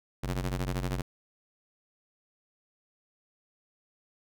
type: ring-modulated tone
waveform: sawtooth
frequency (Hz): 92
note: F#2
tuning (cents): -9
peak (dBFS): -23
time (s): 0.23-1.02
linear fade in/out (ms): 10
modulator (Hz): 39.6
effects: none